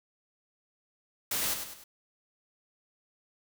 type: noise with echo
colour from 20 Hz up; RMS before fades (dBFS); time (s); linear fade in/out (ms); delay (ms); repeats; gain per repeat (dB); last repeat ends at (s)
white; -31; 1.31-1.54; 5; 100; 3; -7; 1.84
effects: none